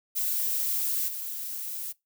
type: noise with level steps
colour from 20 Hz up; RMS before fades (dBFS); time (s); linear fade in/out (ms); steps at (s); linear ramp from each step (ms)
violet; -28 / -35; 0.15-1.93; 20; 1.08; 2
effects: noise-tail reverb RT60 0.2 s tail -23 dB re dry